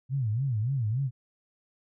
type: tone with vibrato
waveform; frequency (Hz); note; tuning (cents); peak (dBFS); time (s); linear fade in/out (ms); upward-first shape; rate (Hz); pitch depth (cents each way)
sine; 121.1; B2; -34; -25; 0.09-1.11; 50; sine; 3.5; 250
effects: none